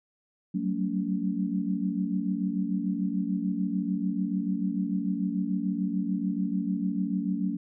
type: tone cluster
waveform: sine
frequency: 185.7 / 192.5 / 225.1 / 283.6 Hz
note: F#3 / G3 / A3 / C#4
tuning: +7 / -31 / +40 / +40 cents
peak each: -30 / -32 / -32 / -32 dBFS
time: 0.54-7.57 s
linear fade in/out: 10 ms
effects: none